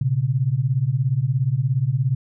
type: beating tone pair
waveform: sine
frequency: 120.3 / 137.3 Hz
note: B2 / C#3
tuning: -45 / -16 cents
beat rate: 17 Hz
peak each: -21 / -20 dBFS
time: 0.01-2.15 s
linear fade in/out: 5 ms
effects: none